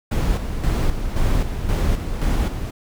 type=noise with tremolo; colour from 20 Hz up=brown; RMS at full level=-18 dBFS; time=0.11-2.71 s; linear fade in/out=10 ms; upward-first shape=square; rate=1.9 Hz; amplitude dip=55%; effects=none